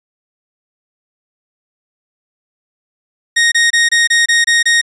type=tone bursts; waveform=sawtooth; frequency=1864.7 Hz; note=A#6; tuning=in tune; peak=-5 dBFS; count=8; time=3.36-4.815 s; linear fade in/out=10 ms; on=160 ms; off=25 ms; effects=resampled to 22050 Hz